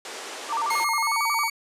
pink band-pass noise, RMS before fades -37 dBFS, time 0.05-0.84 s, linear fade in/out 2 ms, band 370 to 9000 Hz, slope 24 dB/octave
sine tone with vibrato, 1035 Hz, C6, 19 cents flat, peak -23 dBFS, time 0.48-1.5 s, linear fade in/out 50 ms, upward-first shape square, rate 11 Hz, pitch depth 220 cents each way
sawtooth tone with pitch glide, 2150 to 2254 Hz, C7 to C#7, +47 to +28 cents, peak -22 dBFS, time 0.7-1.5 s, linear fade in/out 5 ms, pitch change +81 cents, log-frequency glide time 0.99-1.21 s
effects resampled to 32000 Hz

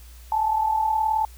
sine tone pair together, 839 / 878 Hz, G#5 / A5, +17 / -4 cents, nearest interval minor second, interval 79 cents, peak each -27 / -20 dBFS, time 0.32-1.25 s, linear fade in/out 2 ms, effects added 60 Hz sine -42 dBFS peak until 1.37 s + white hiss -52 dBFS RMS until 1.37 s

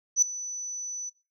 sine tone with ADSR envelope, 5980 Hz, F#8, 17 cents sharp, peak -13 dBFS, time 0.16-1.1 s, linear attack 62 ms, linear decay 4 ms, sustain -19 dB, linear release 17 ms, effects noise-tail reverb RT60 0.3 s tail -19 dB re dry + tanh soft clip ceiling -12 dBFS

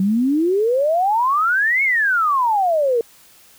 sine exponential two-way sweep, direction up then down, 185 to 2226 to 450.5 Hz, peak -14 dBFS, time 0-3.01 s, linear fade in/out 2 ms, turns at 1.83 s, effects white hiss -49 dBFS RMS until 3.58 s

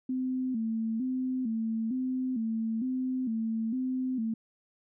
sine tone with vibrato, 240 Hz, B3, 49 cents flat, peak -28 dBFS, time 0.09-4.34 s, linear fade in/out 5 ms, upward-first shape square, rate 1.1 Hz, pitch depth 120 cents each way, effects none

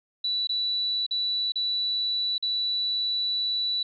sine tone with dropouts, 3951 Hz, B7, in tune, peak -24 dBFS, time 0.24-3.83 s, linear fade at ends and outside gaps 5 ms, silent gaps 0.472-0.492 / 1.065-1.109 / 1.521-1.556 / 2.381-2.425 s, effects none

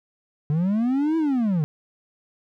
triangle linear two-way sweep, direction up then down, 143.3 to 330 to 143.3 Hz, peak -17 dBFS, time 0.5-1.64 s, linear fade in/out 0 ms, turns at 1.17 s, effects none

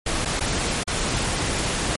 pink noise with dropouts, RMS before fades -24 dBFS, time 0.06-1.96 s, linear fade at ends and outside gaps 5 ms, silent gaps 0.25-0.256 / 0.397-0.406 / 0.835-0.875 s, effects MP3 48 kbps

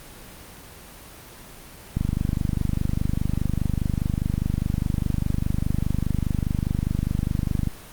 click train, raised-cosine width 5 ms, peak -10 dBFS, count 143, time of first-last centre 1.97-7.673 s, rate 24.9 Hz, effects pink hiss -43 dBFS RMS until 7.92 s + Opus 24 kbps

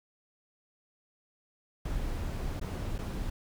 brown noise with dropouts, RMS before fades -34 dBFS, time 1.85-3.3 s, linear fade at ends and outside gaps 5 ms, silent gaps 2.598-2.613 / 2.982-2.987 s, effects none

